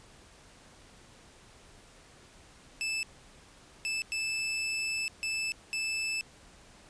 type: tone bursts at uneven times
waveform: sawtooth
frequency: 2630 Hz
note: E7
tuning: 5 cents flat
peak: -27 dBFS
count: 5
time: 2.81-3.03 / 3.85-4.02 / 4.12-5.08 / 5.23-5.52 / 5.73-6.21 s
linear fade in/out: 0 ms
effects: pink hiss -56 dBFS RMS until 6.89 s + resampled to 22050 Hz